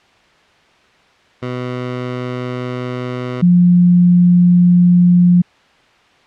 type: tone pair in turn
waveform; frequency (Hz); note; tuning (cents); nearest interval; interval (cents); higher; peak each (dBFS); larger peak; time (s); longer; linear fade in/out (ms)
15% pulse / sine; 125 / 176.78; B2 / F3; +21 / +21; tritone; 600; second; -14 / -6; second; 1.42-3.42 / 3.42-5.42; neither; 10
effects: white hiss -50 dBFS RMS until 6.26 s + low-pass 3000 Hz 12 dB/octave